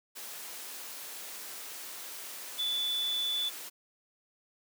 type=tone in noise; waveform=sine; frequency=3475 Hz; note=A7; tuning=22 cents flat; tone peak=-29 dBFS; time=2.58-3.5 s; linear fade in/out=20 ms; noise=white; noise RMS=-43 dBFS; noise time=0.15-3.7 s; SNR=+11 dB; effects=high-pass 300 Hz 12 dB/octave